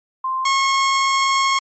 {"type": "tone pair in turn", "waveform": ["sine", "sawtooth"], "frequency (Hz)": [1046.5, 1086.3], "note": ["C6", "C#6"], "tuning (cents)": [0, -35], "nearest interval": "minor second", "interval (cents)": 65, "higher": "second", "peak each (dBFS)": [-19, -11], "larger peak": "second", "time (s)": [[0.24, 0.45], [0.45, 1.59]], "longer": "second", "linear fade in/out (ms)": 5, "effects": ["MP3 32 kbps"]}